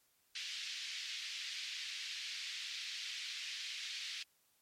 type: band-pass noise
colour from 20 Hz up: white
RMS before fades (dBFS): -44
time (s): 0.35-4.23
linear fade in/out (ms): 5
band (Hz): 2100 to 4800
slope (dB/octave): 24
effects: white hiss -74 dBFS RMS until 4.61 s + MP3 64 kbps